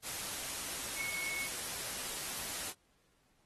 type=tone in noise; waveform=sine; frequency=2200 Hz; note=C#7; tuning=14 cents flat; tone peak=-37 dBFS; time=0.95-1.49 s; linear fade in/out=50 ms; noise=white; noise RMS=-40 dBFS; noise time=0.02-2.74 s; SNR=0 dB; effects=pink hiss -73 dBFS RMS until 3.45 s + AAC 32 kbps